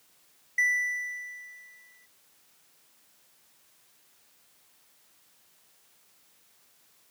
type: tone with exponential decay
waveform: triangle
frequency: 1975.5 Hz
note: B6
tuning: in tune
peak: -18 dBFS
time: 0.58-2.06 s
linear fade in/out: 5 ms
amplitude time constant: 320 ms
effects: white hiss -63 dBFS RMS until 7.1 s + high-pass 100 Hz 12 dB/octave